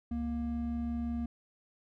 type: tone pair together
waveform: triangle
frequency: 69.98 / 235.4 Hz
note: C#2 / A#3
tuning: +17 / +17 cents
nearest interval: octave + major sixth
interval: 2100 cents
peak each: -36 / -31 dBFS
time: 0.11-1.26 s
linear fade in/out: 5 ms
effects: none

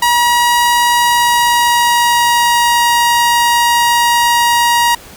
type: tone with pitch glide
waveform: sawtooth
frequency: 958 to 948.6 Hz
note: A#5 to A#5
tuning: +47 to +30 cents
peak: -5 dBFS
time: 0.02-4.95 s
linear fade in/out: 5 ms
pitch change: -17 cents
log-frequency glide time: 0.95-2.91 s
effects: pink hiss -36 dBFS RMS until 5.16 s

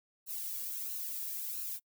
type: noise with flanger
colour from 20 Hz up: violet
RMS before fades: -39 dBFS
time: 0.26-1.8 s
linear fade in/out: 50 ms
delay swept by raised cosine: 0.71 to 1.81 ms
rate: 1.5 Hz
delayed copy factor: +0.6
effects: noise-tail reverb RT60 0.1 s tail -26 dB re dry

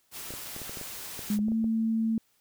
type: noise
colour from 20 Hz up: white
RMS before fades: -40 dBFS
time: 0.11-1.39 s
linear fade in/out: 50 ms
type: clicks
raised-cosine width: 2 ms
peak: -28 dBFS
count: 12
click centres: 0.306 / 0.338 / 0.564 / 0.617 / 0.695 / 0.772 / 0.813 / 1.192 / 1.39 / 1.484 / 1.519 / 1.643 s
type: tone with pitch glide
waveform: sine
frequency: 208.9 to 223.9 Hz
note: G#3 to A3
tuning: +10 to +30 cents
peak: -24 dBFS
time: 1.3-2.18 s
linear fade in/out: 2 ms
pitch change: +120 cents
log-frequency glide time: 1.42-1.5 s
effects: white hiss -69 dBFS RMS until 2.4 s

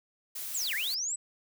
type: noise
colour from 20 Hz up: blue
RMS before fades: -38 dBFS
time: 0.35-0.95 s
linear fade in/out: 10 ms
type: linear two-way sweep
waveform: sine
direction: down then up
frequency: 8140 to 1568 to 8140 Hz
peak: -30 dBFS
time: 0.54-1.16 s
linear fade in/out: 10 ms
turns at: 0.74 s
effects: none

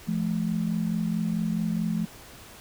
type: tone pair together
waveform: sine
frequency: 171.4 / 216 Hz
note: F3 / A3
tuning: -32 / -32 cents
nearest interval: major third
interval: 400 cents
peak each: -27 dBFS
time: 0.07-2.06 s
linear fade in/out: 20 ms
effects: pink hiss -47 dBFS RMS until 2.6 s

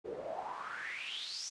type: noise with band-pass filter sweep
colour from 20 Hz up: pink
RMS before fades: -42 dBFS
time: 0.04-1.5 s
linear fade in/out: 20 ms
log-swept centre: 390 to 6200 Hz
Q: 7.8
effects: resampled to 22050 Hz

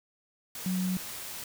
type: tone in noise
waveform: sine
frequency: 184.4 Hz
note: F#3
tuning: 6 cents flat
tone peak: -27 dBFS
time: 0.66-0.97 s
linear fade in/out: 2 ms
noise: white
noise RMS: -40 dBFS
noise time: 0.55-1.44 s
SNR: +10 dB
effects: none

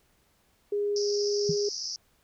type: tone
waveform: sine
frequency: 410 Hz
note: G#4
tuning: 22 cents flat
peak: -25 dBFS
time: 0.72-1.69 s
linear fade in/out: 5 ms
type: band-pass noise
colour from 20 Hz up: pink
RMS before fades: -35 dBFS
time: 0.96-1.96 s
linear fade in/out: 2 ms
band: 4900 to 5800 Hz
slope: 96 dB/octave
type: tone with exponential decay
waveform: sine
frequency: 162.9 Hz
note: E3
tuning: 20 cents flat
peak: -22 dBFS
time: 1.49-1.57 s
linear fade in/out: 5 ms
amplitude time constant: 17 ms
effects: pink hiss -67 dBFS RMS until 2.23 s

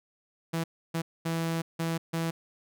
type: tone bursts at uneven times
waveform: sawtooth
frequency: 164.81 Hz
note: E3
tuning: in tune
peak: -24 dBFS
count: 5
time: 0.53-0.64 / 0.94-1.02 / 1.25-1.62 / 1.79-1.98 / 2.13-2.31 s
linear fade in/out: 10 ms
effects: none

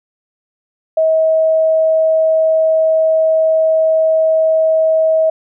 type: tone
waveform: sine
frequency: 639 Hz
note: D#5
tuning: 46 cents sharp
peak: -9 dBFS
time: 0.97-5.3 s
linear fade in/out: 5 ms
effects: none

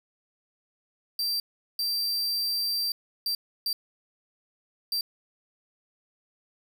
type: tone bursts at uneven times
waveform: 45% pulse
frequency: 4699 Hz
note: D8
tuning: in tune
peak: -25 dBFS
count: 5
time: 1.19-1.4 / 1.79-2.92 / 3.26-3.35 / 3.66-3.73 / 4.92-5.01 s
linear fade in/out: 2 ms
effects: 9-bit

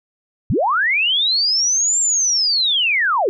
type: linear two-way sweep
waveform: sine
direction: up then down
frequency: 67.9 to 7459 to 340.5 Hz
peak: -14 dBFS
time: 0.5-3.29 s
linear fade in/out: 0 ms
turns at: 2 s
effects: none

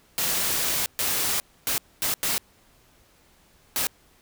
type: noise bursts at uneven times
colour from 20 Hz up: white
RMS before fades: -25 dBFS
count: 6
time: 0.18-0.86 / 0.99-1.4 / 1.67-1.78 / 2.02-2.14 / 2.23-2.38 / 3.76-3.87 s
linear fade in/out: 0 ms
effects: pink hiss -59 dBFS RMS until 4.21 s

